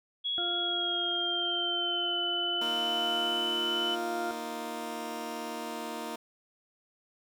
sine tone with pitch glide, 3340 to 3010 Hz, G#7 to F#7, +9 to +29 cents, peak -29 dBFS, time 0.24-3.96 s, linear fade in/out 20 ms, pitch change -180 cents, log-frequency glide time 0.58-2.2 s
harmonic tone, 349.2 Hz, F4, in tune, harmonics 1 / 2 / 4, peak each -38 / -38 / -38 dBFS, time 0.38-4.31 s, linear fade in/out 0 ms
15% pulse chord, Bb suspended fourth, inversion none, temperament just, 233.1 / 310.8 / 349.6 Hz, Bb3 / Eb4 / F4, 0 / -2 / +2 cents, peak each -33 / -34 / -36 dBFS, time 2.61-6.16 s, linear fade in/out 5 ms
effects none

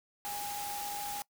sine tone in noise, 819 Hz, G#5, 24 cents flat, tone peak -38 dBFS, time 0.25-1.22 s, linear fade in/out 0 ms, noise white, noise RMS -41 dBFS, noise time 0.25-1.22 s, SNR 0 dB, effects noise-tail reverb RT60 0.1 s tail -22 dB re dry

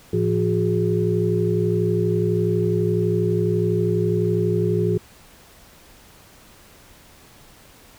sine tone cluster, 109.6 / 171.2 / 363.5 / 415.6 Hz, A2 / F3 / F#4 / G#4, -6 / -34 / -31 / +1 cents, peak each -23 dBFS, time 0.13-4.98 s, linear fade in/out 5 ms, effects pink hiss -49 dBFS RMS until 7.98 s

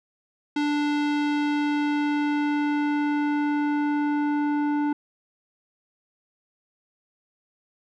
square tone with low-pass filter sweep, 293.7 Hz, D4, in tune, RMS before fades -24 dBFS, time 0.56-4.93 s, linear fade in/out 5 ms, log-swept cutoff 4100 to 1200 Hz, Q 0.95, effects none

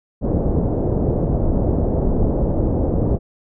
pink low-pass noise, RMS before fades -18 dBFS, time 0.21-3.19 s, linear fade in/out 50 ms, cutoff 600 Hz, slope 24 dB/octave, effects none

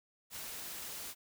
white noise, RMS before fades -44 dBFS, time 0.3-1.15 s, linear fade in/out 50 ms, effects none

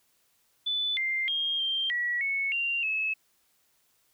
sine tone with pitch steps, 3490 / 2096 / 3231 / 3167 / 1931 / 2206 / 2771 / 2590 Hz, A7 / C7 / G#7 / G7 / B6 / C#7 / F7 / E7, -15 / +2 / -48 / +17 / -39 / -9 / -14 / -31 cents, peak -26 dBFS, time 0.66-3.14 s, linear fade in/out 10 ms, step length 310 ms, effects white hiss -69 dBFS RMS until 4.13 s

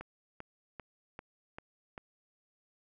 click train, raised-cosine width 0.5 ms, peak -28 dBFS, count 6, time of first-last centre 0.01-1.979 s, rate 2.54 Hz, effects none

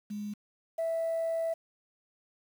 sine tone pair in turn, 207.7 / 657.7 Hz, G#3 / E5, 0 / -4 cents, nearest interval octave + minor sixth, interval 1996 cents, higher second, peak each -34 / -27 dBFS, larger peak second, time 0.1-0.34 / 0.78-1.54 s, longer second, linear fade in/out 10 ms, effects tanh soft clip ceiling -25 dBFS + 9-bit

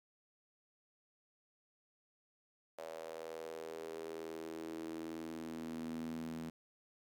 sawtooth tone with high-pass filter sweep, 81.1 Hz, E2, 28 cents flat, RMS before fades -45 dBFS, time 2.78-6.5 s, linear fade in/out 5 ms, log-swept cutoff 570 to 210 Hz, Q 5.1, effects none

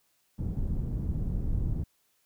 pink low-pass noise, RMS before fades -30 dBFS, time 0.38-1.84 s, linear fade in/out 10 ms, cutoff 160 Hz, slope 12 dB/octave, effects white hiss -71 dBFS RMS until 2.25 s

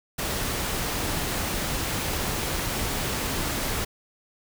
pink noise, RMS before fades -28 dBFS, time 0.18-3.85 s, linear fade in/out 10 ms, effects none

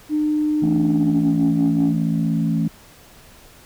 sine tone with pitch glide, 302.7 to 282.4 Hz, D#4 to C#4, -48 to +32 cents, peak -16 dBFS, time 0.09-1.97 s, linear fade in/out 50 ms, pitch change -120 cents, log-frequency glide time 0.7-1.36 s
sine chord, A major, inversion second, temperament equal with one note detuned, 164.81 / 221.4 / 277.2 Hz, E3 / A3 / C#4, 0 / +11 / 0 cents, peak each -19 / -21 / -24 dBFS, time 0.62-2.68 s, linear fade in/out 5 ms
effects tanh soft clip ceiling -10 dBFS + pink hiss -47 dBFS RMS until 3.65 s

